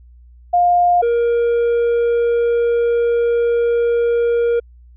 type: tone pair in turn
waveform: sine / triangle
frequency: 706 / 471.2 Hz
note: F5 / A#4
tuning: +19 / +19 cents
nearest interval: perfect fifth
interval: 700 cents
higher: first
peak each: -10 / -11 dBFS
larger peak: first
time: 0.53-1.02 / 1.02-4.6 s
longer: second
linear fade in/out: 10 ms
effects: added 60 Hz sine -41 dBFS peak until 4.96 s + resampled to 8000 Hz